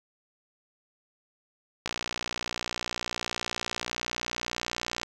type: click train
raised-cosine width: 0.2 ms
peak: -13 dBFS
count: 191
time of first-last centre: 1.86-5.032 s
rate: 59.9 Hz
effects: none